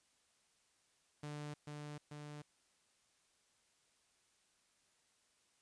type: tone with echo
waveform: sawtooth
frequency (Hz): 148.1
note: D3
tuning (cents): +15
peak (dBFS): -40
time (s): 1.23-1.54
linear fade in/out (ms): 5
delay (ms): 440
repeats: 2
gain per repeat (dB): -2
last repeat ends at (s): 2.42
effects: white hiss -75 dBFS RMS until 5.61 s + resampled to 22050 Hz